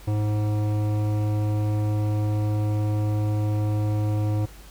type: tone with hard clipping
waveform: sine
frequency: 105.4 Hz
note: G#2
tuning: 26 cents sharp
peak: -23 dBFS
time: 0.07-4.46 s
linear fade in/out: 10 ms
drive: 14 dB
effects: added 50 Hz sine -44 dBFS peak until 4.7 s + pink hiss -49 dBFS RMS until 4.7 s